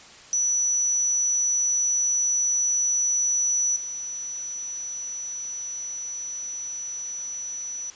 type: tone with level steps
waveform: sine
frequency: 5920 Hz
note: F#8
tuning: in tune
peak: -20 / -30 dBFS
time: 0.33-7.9 s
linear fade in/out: 0 ms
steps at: 3.76 s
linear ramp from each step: 2 ms
effects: white hiss -47 dBFS RMS until 7.95 s + resampled to 16000 Hz